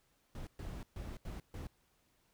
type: noise bursts at uneven times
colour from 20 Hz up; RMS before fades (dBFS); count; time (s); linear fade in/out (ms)
brown; -44; 5; 0.35-0.47 / 0.59-0.83 / 0.96-1.17 / 1.25-1.4 / 1.54-1.67; 2
effects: pink hiss -74 dBFS RMS until 2.33 s